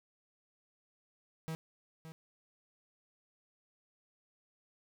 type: tone with echo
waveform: 45% pulse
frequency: 160.6 Hz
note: E3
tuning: 45 cents flat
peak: -37 dBFS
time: 1.48-1.55 s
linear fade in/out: 0 ms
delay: 570 ms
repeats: 1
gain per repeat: -10 dB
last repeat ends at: 2.12 s
effects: none